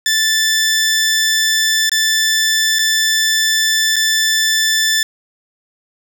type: tone with dropouts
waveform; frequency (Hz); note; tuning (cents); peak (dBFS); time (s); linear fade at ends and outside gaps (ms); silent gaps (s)
15% pulse; 1760; A6; 0; -6; 0.06-5.03; 2; 1.895-1.917 / 2.787-2.791 / 3.959-3.964
effects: 8-bit